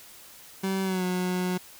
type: tone with pitch glide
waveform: 30% pulse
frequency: 191.8 to 181.87 Hz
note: G3 to F#3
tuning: -37 to -30 cents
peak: -23 dBFS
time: 0.63-1.58 s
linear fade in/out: 10 ms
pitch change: -93 cents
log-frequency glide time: 0.83-1.04 s
effects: white hiss -49 dBFS RMS until 1.79 s